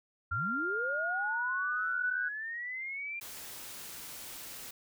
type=tone with pitch glide; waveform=sine; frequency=1386 to 1485.5 Hz; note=F6 to F#6; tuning=-14 to +6 cents; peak=-31 dBFS; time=0.31-2.29 s; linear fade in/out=10 ms; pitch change=+120 cents; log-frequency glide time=0.51-1.65 s
type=linear sweep; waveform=sine; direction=up; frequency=69.4 to 2398 Hz; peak=-36 dBFS; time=0.31-3.2 s; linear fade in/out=10 ms
type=noise; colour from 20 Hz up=white; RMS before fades=-45 dBFS; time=3.21-4.71 s; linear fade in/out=5 ms
effects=none